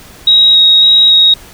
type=tone with vibrato; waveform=sine; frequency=3793 Hz; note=A#7; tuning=29 cents sharp; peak=-3 dBFS; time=0.27-1.34 s; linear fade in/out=5 ms; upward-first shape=square; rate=1.8 Hz; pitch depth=8 cents each way; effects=pink hiss -36 dBFS RMS until 1.53 s